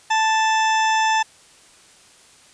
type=harmonic tone with a mistuned harmonic; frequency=880 Hz; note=A5; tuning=in tune; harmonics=1 / 2 / 3 / 4 / 6 / 7 / 8; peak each=-17 / -23 / -27 / -29 / -33 / -34 / -35 dBFS; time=0.1-1.23 s; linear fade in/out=10 ms; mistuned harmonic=8; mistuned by=+49 cents; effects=white hiss -50 dBFS RMS until 2.53 s + resampled to 22050 Hz